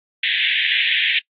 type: band-pass noise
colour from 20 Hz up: white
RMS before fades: -19 dBFS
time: 0.23-1.19 s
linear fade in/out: 5 ms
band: 1700 to 3600 Hz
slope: 96 dB/octave
effects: noise-tail reverb RT60 0.1 s tail -23 dB re dry + AAC 32 kbps